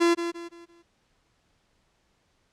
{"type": "tone with echo", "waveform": "45% pulse", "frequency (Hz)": 340.8, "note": "F4", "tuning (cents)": -42, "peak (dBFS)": -18, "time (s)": [0, 0.15], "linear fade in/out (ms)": 20, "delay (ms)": 170, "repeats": 4, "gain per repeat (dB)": -9, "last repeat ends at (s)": 0.83, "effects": ["pink hiss -69 dBFS RMS until 2.52 s", "low-pass 7000 Hz 12 dB/octave"]}